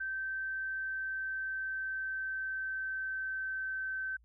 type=tone with pitch glide; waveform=sine; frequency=1552 to 1541.3 Hz; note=G6 to G6; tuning=-18 to -30 cents; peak=-34 dBFS; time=0-4.17 s; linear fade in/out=10 ms; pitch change=-12 cents; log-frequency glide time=0.48-3.97 s; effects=added 57 Hz sine -61 dBFS peak until 4.24 s